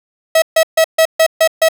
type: tone bursts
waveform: 45% pulse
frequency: 645 Hz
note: E5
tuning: 38 cents flat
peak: -7 dBFS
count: 7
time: 0.35-1.687 s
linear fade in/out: 5 ms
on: 71 ms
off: 140 ms
effects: 7-bit